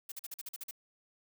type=noise bursts; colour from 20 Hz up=blue; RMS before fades=-42 dBFS; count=9; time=0.09-0.711 s; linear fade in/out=5 ms; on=29 ms; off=45 ms; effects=none